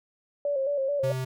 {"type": "tone with vibrato", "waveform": "sine", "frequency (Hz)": 556, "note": "C#5", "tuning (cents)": 5, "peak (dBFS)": -24, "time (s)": [0.45, 1.12], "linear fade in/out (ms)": 2, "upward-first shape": "square", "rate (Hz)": 4.6, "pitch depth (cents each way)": 59}
{"type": "tone", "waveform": "square", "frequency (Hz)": 129.7, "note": "C3", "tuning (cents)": -15, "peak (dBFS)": -29, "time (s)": [1.03, 1.25], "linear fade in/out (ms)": 10}
{"effects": []}